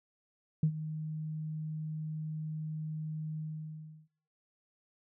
sine tone with ADSR envelope, 155.56 Hz, D#3, in tune, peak -21 dBFS, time 0.63-4.08 s, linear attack 3 ms, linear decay 76 ms, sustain -14 dB, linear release 690 ms, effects noise-tail reverb RT60 0.6 s tail -23 dB re dry + tanh soft clip ceiling -18 dBFS

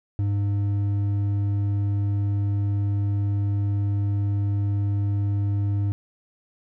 sine tone with hard clipping, 101 Hz, G#2, 48 cents flat, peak -22 dBFS, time 0.19-5.92 s, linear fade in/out 0 ms, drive 5 dB, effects none

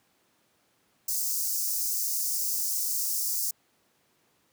white high-pass noise, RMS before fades -29 dBFS, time 1.08-3.51 s, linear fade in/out 5 ms, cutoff 5000 Hz, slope 48 dB/octave, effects pink hiss -68 dBFS RMS until 4.52 s + high-pass 150 Hz 12 dB/octave

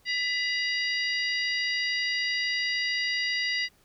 harmonic tone with a mistuned harmonic, 953 Hz, A#5, 38 cents sharp, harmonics 2 / 3 / 4 / 5 / 6, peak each -28 / -33 / -37 / -32 / -44 dBFS, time 0.05-3.69 s, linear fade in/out 50 ms, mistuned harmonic 2, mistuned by +75 cents, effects pink hiss -63 dBFS RMS until 3.84 s

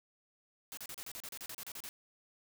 white noise bursts, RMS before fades -45 dBFS, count 14, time 0.72-1.89 s, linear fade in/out 0 ms, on 52 ms, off 34 ms, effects none

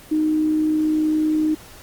sine tone with amplitude modulation, 309.6 Hz, D#4, 9 cents flat, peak -15 dBFS, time 0.11-1.55 s, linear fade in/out 10 ms, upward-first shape sine, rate 60.7 Hz, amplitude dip 25%, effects pink hiss -43 dBFS RMS until 1.82 s + Opus 24 kbps

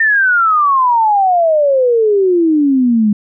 sine exponential sweep, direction down, 1827 to 204 Hz, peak -8 dBFS, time 0-3.13 s, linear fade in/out 5 ms, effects none

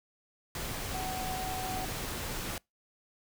sine tone in noise, 748 Hz, F#5, 19 cents sharp, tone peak -36 dBFS, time 0.94-1.85 s, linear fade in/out 2 ms, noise pink, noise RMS -37 dBFS, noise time 0.55-2.58 s, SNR -2 dB, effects noise-tail reverb RT60 0.2 s tail -26 dB re dry

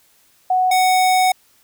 sine / square tone pair in turn, 740 / 743.5 Hz, F#5 / F#5, 0 / +8 cents, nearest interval unison, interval 8 cents, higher second, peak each -13 / -13 dBFS, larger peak neither, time 0.5-0.71 / 0.71-1.32 s, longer second, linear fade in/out 5 ms, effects white hiss -56 dBFS RMS until 1.63 s

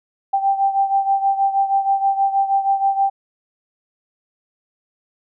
sine beating tone pair, 784 / 790.3 Hz, G5 / G5, 0 / +14 cents, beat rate 6.3 Hz, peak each -16 / -21 dBFS, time 0.33-3.1 s, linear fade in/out 10 ms, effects none

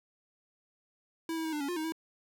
square tone with pitch steps, 327 / 323.2 / 318.9 / 298.2 / 280.4 / 353.9 / 314.1 / 323.4 Hz, E4 / E4 / D#4 / D4 / C#4 / F4 / D#4 / E4, -14 / -34 / +43 / +27 / +20 / +23 / +16 / -33 cents, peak -33 dBFS, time 1.29-1.922 s, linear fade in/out 2 ms, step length 79 ms, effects none

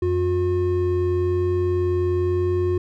triangle tone pair together, 89.9 / 359.6 Hz, F#2 / F#4, -49 / -49 cents, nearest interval 2 octaves, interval 2400 cents, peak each -21 / -18 dBFS, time 0.02-2.78 s, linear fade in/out 5 ms, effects none

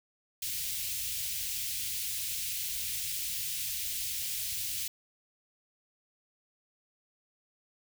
white band-stop noise, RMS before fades -35 dBFS, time 0.42-4.88 s, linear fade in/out 5 ms, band 130 to 2400 Hz, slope 24 dB/octave, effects none

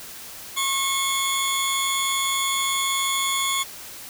20% pulse tone pair together, 1088 / 3445 Hz, C#6 / A7, -33 / -37 cents, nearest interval octave + minor sixth, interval 1996 cents, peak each -19 dBFS, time 0.56-3.64 s, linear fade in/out 20 ms, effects white hiss -39 dBFS RMS until 4.09 s

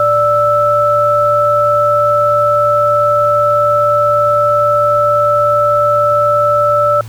sine tone pair together, 587.3 / 1318.4 Hz, D5 / E6, 0 / 0 cents, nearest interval octave + major second, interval 1400 cents, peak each -11 dBFS, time 0-7.01 s, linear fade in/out 2 ms, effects added 113 Hz sine -26 dBFS peak until 7.08 s + pink hiss -39 dBFS RMS until 7.08 s

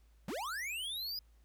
square linear sweep, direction up, 143.9 to 5010 Hz, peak -38 dBFS, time 0.28-1.19 s, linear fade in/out 2 ms, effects added 55 Hz sine -61 dBFS peak until 1.44 s + pink hiss -75 dBFS RMS until 1.44 s

